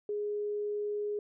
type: tone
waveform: sine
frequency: 415.3 Hz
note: G#4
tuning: in tune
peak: -31 dBFS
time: 0.09-1.19 s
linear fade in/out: 2 ms
effects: none